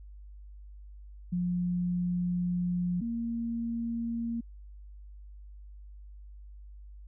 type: tone pair in turn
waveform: sine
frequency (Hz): 177.5 / 232.2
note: F3 / A#3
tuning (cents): +28 / -7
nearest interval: perfect fourth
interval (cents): 465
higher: second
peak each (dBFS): -27 / -30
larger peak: first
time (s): 1.32-3.01 / 3.01-4.41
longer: first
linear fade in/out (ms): 10
effects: added 50 Hz sine -45 dBFS peak until 7.07 s